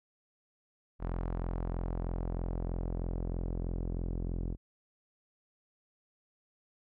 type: tone with low-pass filter sweep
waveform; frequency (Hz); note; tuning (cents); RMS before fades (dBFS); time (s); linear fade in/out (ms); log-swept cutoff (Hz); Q
sawtooth; 43.14; F1; -20; -35; 0.99-4.57; 50; 1200 to 350; 1
effects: none